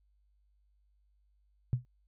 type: tone with exponential decay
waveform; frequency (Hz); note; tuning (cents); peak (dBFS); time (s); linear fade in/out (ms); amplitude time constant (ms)
sine; 123.7; B2; +3; -22; 1.73-1.85; 0; 26
effects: added 50 Hz sine -67 dBFS peak until 2.07 s